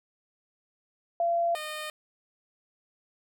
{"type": "tone pair in turn", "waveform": ["sine", "10% pulse"], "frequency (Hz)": [683, 612.3], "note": ["F5", "D#5"], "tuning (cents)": [-39, -28], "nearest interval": "major second", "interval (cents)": 189, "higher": "first", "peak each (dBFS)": [-23, -26], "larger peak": "first", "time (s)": [[1.2, 1.55], [1.55, 1.9]], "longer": "neither", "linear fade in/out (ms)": 2, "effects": []}